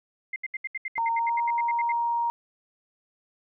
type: tone bursts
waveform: sine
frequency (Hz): 2093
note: C7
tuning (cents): 0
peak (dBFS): -28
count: 16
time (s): 0.33-1.921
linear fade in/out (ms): 5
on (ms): 31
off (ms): 73
type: tone with pitch glide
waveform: sine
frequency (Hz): 920 to 938.8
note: A#5 to A#5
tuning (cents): -23 to +12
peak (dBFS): -23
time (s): 0.98-2.3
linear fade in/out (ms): 0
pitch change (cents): +35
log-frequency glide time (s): 1.11-1.38
effects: none